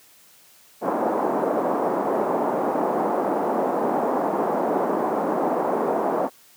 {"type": "band-pass noise", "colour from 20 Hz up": "white", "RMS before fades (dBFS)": -23, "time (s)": [0.81, 6.3], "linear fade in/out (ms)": 50, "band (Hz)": [220, 880], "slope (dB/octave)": 24, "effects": ["white hiss -53 dBFS RMS until 6.56 s", "high-pass 100 Hz 12 dB/octave"]}